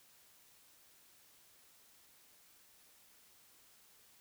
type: silence
effects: white hiss -65 dBFS RMS until 4.2 s